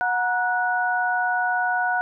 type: tone cluster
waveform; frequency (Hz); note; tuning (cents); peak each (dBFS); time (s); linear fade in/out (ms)
sine; 731 / 947 / 1472; F#5 / A#5 / F#6; -21 / +27 / -9; -23 / -29 / -23; 0.01-2.01; 0
effects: none